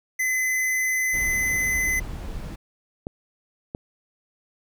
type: tone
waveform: square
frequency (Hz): 2031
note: B6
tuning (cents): +48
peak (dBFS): -22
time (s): 0.19-2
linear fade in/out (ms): 10
type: noise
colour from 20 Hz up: brown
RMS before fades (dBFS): -33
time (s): 1.13-2.56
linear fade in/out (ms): 10
type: clicks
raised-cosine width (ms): 2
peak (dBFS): -17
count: 2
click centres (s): 3.069 / 3.749
effects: none